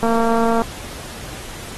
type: click train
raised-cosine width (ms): 1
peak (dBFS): -6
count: 136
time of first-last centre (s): 0.03-0.62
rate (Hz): 229
effects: pink hiss -34 dBFS RMS until 1.77 s + AAC 32 kbps